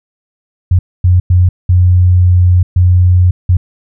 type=tone bursts at uneven times; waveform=sine; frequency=89.9 Hz; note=F#2; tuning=49 cents flat; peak=-4 dBFS; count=6; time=0.71-0.79 / 1.04-1.2 / 1.3-1.49 / 1.69-2.63 / 2.76-3.31 / 3.49-3.57 s; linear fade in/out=5 ms; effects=none